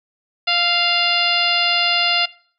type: harmonic tone with a mistuned harmonic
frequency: 698.5 Hz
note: F5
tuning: in tune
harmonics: 1 / 2 / 3 / 4 / 5 / 6 / 7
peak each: -24 / -24 / -24 / -19 / -24 / -23 / -24 dBFS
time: 0.47-2.26 s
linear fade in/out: 10 ms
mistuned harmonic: 2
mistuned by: -19 cents
effects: noise-tail reverb RT60 0.5 s tail -21 dB re dry